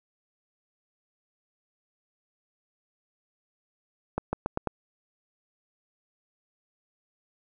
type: accelerating click train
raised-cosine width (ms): 1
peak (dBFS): -13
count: 5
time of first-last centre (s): 4.18-4.673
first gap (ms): 150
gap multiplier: 0.87
effects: none